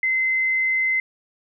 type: tone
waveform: sine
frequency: 2060 Hz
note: C7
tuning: 28 cents flat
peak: -18 dBFS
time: 0.03-1 s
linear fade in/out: 2 ms
effects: none